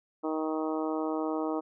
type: harmonic tone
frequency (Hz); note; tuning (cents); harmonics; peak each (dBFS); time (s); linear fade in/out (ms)
157.1; D#3; +17; 2 / 3 / 4 / 5 / 6 / 7 / 8; -31 / -35 / -37 / -39 / -41 / -42 / -43; 0.23-1.61; 20
effects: none